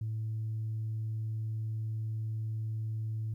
sine tone, 110 Hz, A2, in tune, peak -31 dBFS, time 0.01-3.34 s, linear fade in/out 5 ms, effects tanh soft clip ceiling -29 dBFS + 12-bit

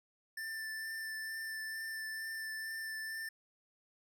square tone with vibrato, 1774 Hz, A6, 14 cents sharp, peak -40 dBFS, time 0.37-3.29 s, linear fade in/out 5 ms, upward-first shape triangle, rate 2.2 Hz, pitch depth 15 cents each way, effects none

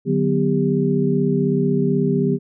sine tone cluster, 149.1 / 185.1 / 247.7 / 398.7 Hz, D3 / F#3 / B3 / G4, +27 / +1 / +5 / +29 cents, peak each -21 dBFS, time 0.05-2.39 s, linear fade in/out 50 ms, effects none

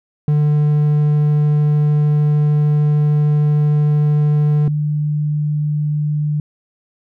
triangle / sine tone pair in turn, 148.9 / 149.44 Hz, D3 / D3, +24 / +30 cents, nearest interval unison, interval 6 cents, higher second, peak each -9 / -15 dBFS, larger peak first, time 0.28-4.68 / 4.68-6.4 s, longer first, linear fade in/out 2 ms, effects none

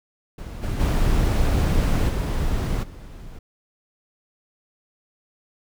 brown noise with level steps, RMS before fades -33 / -25 / -19 / -23 / -39 dBFS, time 0.38-3.39 s, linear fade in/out 5 ms, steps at 0.62 / 0.79 / 2.08 / 2.82 s, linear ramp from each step 20 ms, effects none

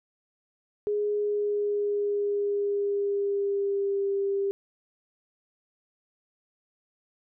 sine tone with pitch glide, 415.3 to 396.3 Hz, G#4 to G4, 0 to +19 cents, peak -24 dBFS, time 0.87-4.51 s, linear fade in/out 0 ms, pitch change -81 cents, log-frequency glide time 1.13-4.09 s, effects none

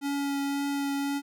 square tone with vibrato, 280.9 Hz, C#4, 23 cents sharp, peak -28 dBFS, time 0.01-1.22 s, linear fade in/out 50 ms, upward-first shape triangle, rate 1.9 Hz, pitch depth 11 cents each way, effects none

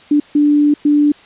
sine tone bursts at uneven times, 293.7 Hz, D4, in tune, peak -8 dBFS, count 3, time 0.11-0.2 / 0.35-0.74 / 0.85-1.12 s, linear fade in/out 5 ms, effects white hiss -43 dBFS RMS until 1.25 s + resampled to 8000 Hz

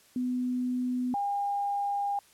sine tone pair in turn, 250.1 / 807 Hz, B3 / G#5, +22 / -50 cents, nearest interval octave + minor sixth, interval 2028 cents, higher second, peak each -27 dBFS, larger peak neither, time 0.16-1.14 / 1.14-2.19 s, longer second, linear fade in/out 2 ms, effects white hiss -60 dBFS RMS until 2.33 s + low-pass 12000 Hz 12 dB/octave

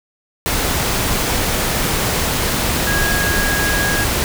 sine tone in noise, 1645 Hz, G#6, 17 cents flat, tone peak -19 dBFS, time 2.87-4.04 s, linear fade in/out 0 ms, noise pink, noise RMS -18 dBFS, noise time 0.46-4.24 s, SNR -4 dB, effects none

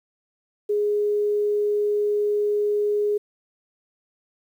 sine tone, 415.3 Hz, G#4, in tune, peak -19 dBFS, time 0.69-3.18 s, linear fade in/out 10 ms, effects 9-bit

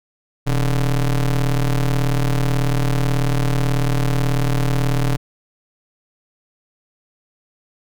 square ring-modulated tone, 73.42 Hz, D2, in tune, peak -13 dBFS, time 0.46-5.17 s, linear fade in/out 20 ms, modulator 54.3 Hz, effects none

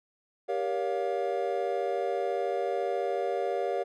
triangle chord, G half-diminished seventh, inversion none, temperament just, 392 / 470.4 / 564.5 / 705.6 Hz, G4 / Bb4 / Db5 / F5, 0 / +16 / +31 / +18 cents, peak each -31 dBFS, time 0.48-3.84 s, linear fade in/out 20 ms, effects none

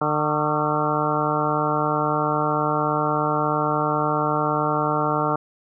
harmonic tone with a mistuned harmonic, 150.6 Hz, D3, 44 cents sharp, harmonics 1 / 2 / 3 / 4 / 5 / 6 / 7 / 8 / 9, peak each -28 / -28 / -28 / -28 / -28 / -28 / -28 / -28 / -28 dBFS, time 0.01-5.36 s, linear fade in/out 5 ms, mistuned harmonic 7, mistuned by +86 cents, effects none

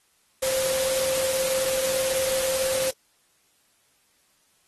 sine tone in noise, 526 Hz, C5, 9 cents sharp, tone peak -25 dBFS, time 0.42-2.91 s, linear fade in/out 10 ms, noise white, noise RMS -28 dBFS, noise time 0.42-2.91 s, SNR 0 dB, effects white hiss -65 dBFS RMS until 4.67 s + AAC 32 kbps

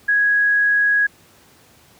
sine tone, 1661.2 Hz, G#6, in tune, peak -13 dBFS, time 0.08-1.07 s, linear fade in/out 10 ms, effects pink hiss -51 dBFS RMS until 1.99 s + high-pass 80 Hz 12 dB/octave

